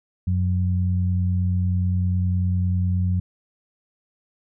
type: tone pair together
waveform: sine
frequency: 91.6 / 181.31 Hz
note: F#2 / F#3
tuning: -17 / -35 cents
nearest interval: octave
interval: 1182 cents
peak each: -19 / -26 dBFS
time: 0.27-3.2 s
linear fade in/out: 5 ms
effects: none